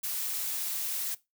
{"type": "noise", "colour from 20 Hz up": "blue", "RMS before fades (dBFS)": -33, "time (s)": [0.03, 1.15], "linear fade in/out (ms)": 10, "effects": ["noise-tail reverb RT60 0.2 s tail -18 dB re dry"]}